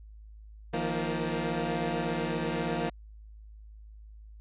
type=chord; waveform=15% pulse; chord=Eb suspended second; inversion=none; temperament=equal with one note detuned; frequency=158.1 / 174.61 / 233.1 Hz; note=Eb3 / F3 / Bb3; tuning=+28 / 0 / 0 cents; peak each=-27 dBFS; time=0.73-2.9 s; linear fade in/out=10 ms; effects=added 53 Hz sine -46 dBFS peak until 4.4 s + resampled to 8000 Hz